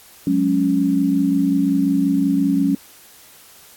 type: chord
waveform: sine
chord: F# suspended second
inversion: none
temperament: equal with one note detuned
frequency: 182.13 / 207.7 / 277.2 Hz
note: F#3 / G#3 / C#4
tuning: -27 / 0 / 0 cents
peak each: -21 / -22 / -16 dBFS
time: 0.27-2.75 s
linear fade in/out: 2 ms
effects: white hiss -46 dBFS RMS until 3.76 s + AAC 64 kbps